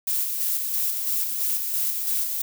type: noise with tremolo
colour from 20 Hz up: violet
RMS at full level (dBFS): -24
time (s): 0.07-2.42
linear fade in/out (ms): 5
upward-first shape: square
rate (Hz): 3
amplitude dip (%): 35
effects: none